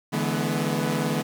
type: chord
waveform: sawtooth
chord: E dominant seventh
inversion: third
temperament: equal with one note detuned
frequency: 146.83 / 164.81 / 212.5 / 246.9 Hz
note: D3 / E3 / G#3 / B3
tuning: 0 / 0 / +40 / 0 cents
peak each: -25 dBFS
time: 0.12-1.23 s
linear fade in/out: 20 ms
effects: 8-bit